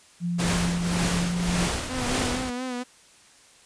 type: tone with pitch glide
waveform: sine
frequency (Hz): 173.7 to 175.62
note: F3 to F3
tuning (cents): -9 to +10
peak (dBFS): -24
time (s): 0.2-1.69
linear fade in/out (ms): 50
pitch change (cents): +19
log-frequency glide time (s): 1.19-1.39
type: noise with tremolo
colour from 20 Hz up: pink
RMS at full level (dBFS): -25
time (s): 0.38-2.51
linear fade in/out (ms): 20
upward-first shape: triangle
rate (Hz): 1.8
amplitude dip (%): 70
type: tone with vibrato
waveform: sawtooth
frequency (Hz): 251.2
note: B3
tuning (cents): +30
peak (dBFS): -25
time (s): 1.89-2.84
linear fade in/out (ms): 20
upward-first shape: sine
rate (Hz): 4.3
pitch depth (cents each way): 51
effects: white hiss -54 dBFS RMS until 3.65 s + resampled to 22050 Hz